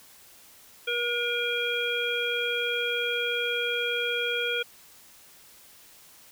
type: harmonic tone with a mistuned harmonic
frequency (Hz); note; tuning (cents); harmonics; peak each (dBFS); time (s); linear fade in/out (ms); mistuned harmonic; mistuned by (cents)
478.5; A#4; +45; 1 / 3 / 5 / 7; -31 / -31 / -31 / -31; 0.87-4.63; 10; 7; -37
effects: white hiss -53 dBFS RMS until 6.31 s